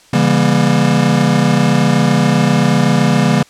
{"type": "chord", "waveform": "square", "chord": "C# diminished seventh", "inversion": "none", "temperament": "just", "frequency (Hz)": [138.59, 166.31, 199.57, 239.5], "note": ["C#3", "E3", "G3", "Bb3"], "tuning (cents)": [0, 16, 31, 47], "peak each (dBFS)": -16, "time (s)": [0.13, 3.43], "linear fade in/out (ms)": 5, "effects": ["white hiss -46 dBFS RMS until 3.49 s", "low-pass 8000 Hz 12 dB/octave"]}